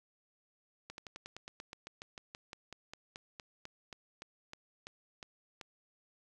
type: slowing click train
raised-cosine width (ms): 0.2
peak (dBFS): -28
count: 25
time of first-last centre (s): 0.9-5.612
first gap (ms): 81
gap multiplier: 1.07
effects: none